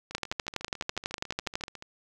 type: two click trains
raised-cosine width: 0.2 ms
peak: -24 / -12 dBFS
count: 25 / 19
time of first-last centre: 0.11-1.824 / 0.15-1.638 s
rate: 14 / 12.1 Hz
effects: none